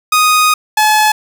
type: tone pair in turn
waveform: sawtooth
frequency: 1244.5 / 856.3 Hz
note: D#6 / A5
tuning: 0 / -47 cents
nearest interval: tritone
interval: 647 cents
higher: first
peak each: -4 dBFS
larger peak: neither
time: 0.12-0.54 / 0.77-1.12 s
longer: first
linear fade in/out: 5 ms
effects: none